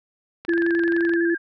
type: click train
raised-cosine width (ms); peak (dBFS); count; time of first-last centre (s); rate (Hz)
0.3; -20; 17; 0.45-1.137; 23.3
type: tone with vibrato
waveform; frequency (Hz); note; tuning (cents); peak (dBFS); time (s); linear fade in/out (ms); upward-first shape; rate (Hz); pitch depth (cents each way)
sine; 1661.2; G#6; 0; -25; 0.48-1.38; 20; square; 11; 59
type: tone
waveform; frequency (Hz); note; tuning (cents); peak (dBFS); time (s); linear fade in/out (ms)
sine; 338.6; E4; +46; -18; 0.48-1.35; 10
effects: none